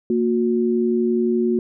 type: tone pair together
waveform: sine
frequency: 231.4 / 363 Hz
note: A#3 / F#4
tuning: -13 / -33 cents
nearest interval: minor sixth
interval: 780 cents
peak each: -19 dBFS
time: 0.1-1.59 s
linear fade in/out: 2 ms
effects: none